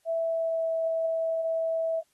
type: tone with pitch glide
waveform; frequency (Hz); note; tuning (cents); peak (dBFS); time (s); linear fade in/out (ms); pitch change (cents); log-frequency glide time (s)
sine; 659.3 to 652.9; E5 to E5; 0 to -17; -25; 0.05-2.03; 50; -17; 0.17-0.7
effects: white hiss -70 dBFS RMS until 2.13 s + AAC 32 kbps